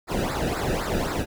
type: noise with flanger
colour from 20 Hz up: brown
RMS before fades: -26 dBFS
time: 0.07-1.26 s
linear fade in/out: 50 ms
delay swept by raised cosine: 0.32 to 0.95 ms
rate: 3.9 Hz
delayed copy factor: -0.85
effects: none